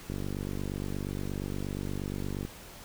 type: click train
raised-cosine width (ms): 3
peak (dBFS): -22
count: 115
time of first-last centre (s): 0.1-2.451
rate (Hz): 48.5
effects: pink hiss -48 dBFS RMS until 2.84 s